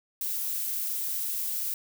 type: noise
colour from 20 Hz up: violet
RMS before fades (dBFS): -31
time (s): 0.21-1.74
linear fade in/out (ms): 2
effects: none